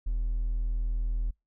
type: tone with hard clipping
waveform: triangle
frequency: 40 Hz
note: D#1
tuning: 49 cents sharp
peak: -26 dBFS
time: 0.06-1.31 s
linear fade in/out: 10 ms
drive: 3 dB
effects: noise-tail reverb RT60 0.2 s tail -26 dB re dry